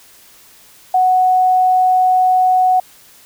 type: tone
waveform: sine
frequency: 740 Hz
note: F#5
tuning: in tune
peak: -9 dBFS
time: 0.94-2.8 s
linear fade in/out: 5 ms
effects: white hiss -45 dBFS RMS until 3.25 s